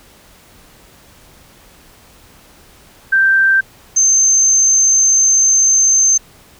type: tone pair in turn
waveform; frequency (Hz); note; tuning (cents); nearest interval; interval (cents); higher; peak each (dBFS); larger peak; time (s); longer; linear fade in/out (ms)
sine; 1568 / 6272; G6 / G8; 0 / 0; 2 octaves; 2400; second; -8; neither; 3.12-3.61 / 3.96-6.18; second; 10
effects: pink hiss -45 dBFS RMS until 6.59 s